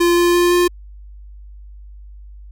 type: tone with pitch steps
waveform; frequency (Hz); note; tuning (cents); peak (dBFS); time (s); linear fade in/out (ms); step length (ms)
square; 346.2 / 348.4 / 350.6 / 352.9; F4 / F4 / F4 / F4; -15 / -4 / +7 / +18; -12; 0-0.68; 10; 170
effects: added 50 Hz sine -35 dBFS peak until 2.51 s

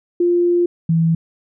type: tone pair in turn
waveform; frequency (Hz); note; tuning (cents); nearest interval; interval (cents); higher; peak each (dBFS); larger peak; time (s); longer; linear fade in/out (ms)
sine; 349.2 / 164.23; F4 / E3; 0 / -6; octave + minor second; 1306; first; -12; neither; 0.2-0.66 / 0.89-1.15; first; 5
effects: none

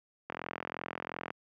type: click train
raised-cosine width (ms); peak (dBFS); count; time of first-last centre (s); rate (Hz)
0.5; -21; 44; 0.3-1.305; 42.8
effects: high-pass 150 Hz 12 dB/octave

